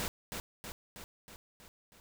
pink noise with echo, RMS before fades -36 dBFS, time 0-0.08 s, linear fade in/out 0 ms, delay 320 ms, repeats 6, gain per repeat -4 dB, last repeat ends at 2 s, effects none

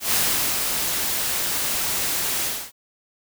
white noise with ADSR envelope, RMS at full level -20 dBFS, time 0-2.72 s, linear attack 120 ms, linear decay 470 ms, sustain -4 dB, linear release 280 ms, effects none

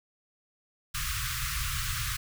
pink band-stop noise, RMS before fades -32 dBFS, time 0.94-2.17 s, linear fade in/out 10 ms, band 150 to 1100 Hz, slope 96 dB/octave, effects none

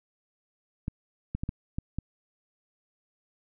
clicks, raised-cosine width 5 ms, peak -18 dBFS, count 6, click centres 0.881 / 1.35 / 1.435 / 1.491 / 1.785 / 1.986 s, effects none

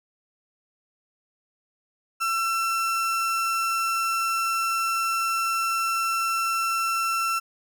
35% pulse tone, 1344 Hz, E6, 33 cents sharp, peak -21 dBFS, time 2.2-7.4 s, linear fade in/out 20 ms, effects none

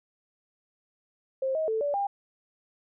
sine tone with pitch steps, 530 / 632 / 442 / 577 / 801 Hz, C5 / D#5 / A4 / D5 / G5, +22 / +27 / +8 / -31 / +37 cents, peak -25 dBFS, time 1.42-2.07 s, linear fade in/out 5 ms, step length 130 ms, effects none

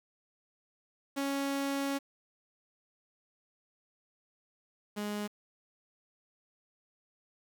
sawtooth tone pair in turn, 277.2 / 207.7 Hz, C#4 / G#3, 0 / 0 cents, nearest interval perfect fourth, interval 500 cents, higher first, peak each -27 / -30 dBFS, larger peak first, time 1.16-1.99 / 4.96-5.28 s, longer first, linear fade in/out 20 ms, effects 9-bit

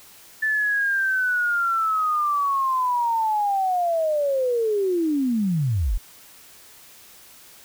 sine linear sweep, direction down, 1760 to 32.7 Hz, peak -19 dBFS, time 0.42-5.98 s, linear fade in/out 10 ms, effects white hiss -48 dBFS RMS until 7.64 s

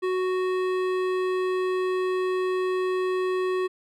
triangle tone with hard clipping, 370 Hz, F#4, in tune, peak -25 dBFS, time 0.02-3.68 s, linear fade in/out 20 ms, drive 18 dB, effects none

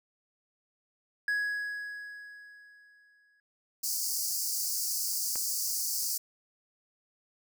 triangle tone with exponential decay, 1669 Hz, G#6, 8 cents sharp, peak -24 dBFS, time 1.28-3.4 s, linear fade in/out 2 ms, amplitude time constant 460 ms
pink high-pass noise, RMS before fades -32 dBFS, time 3.83-6.18 s, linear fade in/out 10 ms, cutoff 4600 Hz, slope 96 dB/octave
click, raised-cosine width 0.5 ms, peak -26 dBFS, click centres 5.357 s
effects none

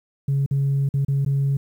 sine tone with dropouts, 138.59 Hz, C#3, in tune, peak -16 dBFS, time 0.28-1.57 s, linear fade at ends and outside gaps 5 ms, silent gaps 0.462-0.51 / 0.89-0.939 / 1.049-1.082 / 1.249-1.261 s, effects tanh soft clip ceiling -15 dBFS + 9-bit

